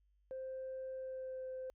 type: tone with pitch glide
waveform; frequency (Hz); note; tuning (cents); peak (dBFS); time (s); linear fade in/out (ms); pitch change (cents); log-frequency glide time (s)
sine; 523.3 to 517.9; C5 to C5; 0 to -18; -40; 0.31-1.7; 0; -18; 0.93-1.48
effects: tanh soft clip ceiling -38 dBFS + added 50 Hz sine -70 dBFS peak until 1.74 s